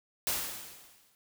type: noise with exponential decay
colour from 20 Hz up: white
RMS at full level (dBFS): -29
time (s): 0.27-1.15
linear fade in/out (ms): 0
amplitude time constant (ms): 190
effects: none